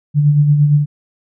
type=tone with tremolo; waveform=sine; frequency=146.83 Hz; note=D3; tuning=in tune; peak=-6 dBFS; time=0.14-0.86 s; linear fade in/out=50 ms; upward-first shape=sine; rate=8.7 Hz; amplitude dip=45%; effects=none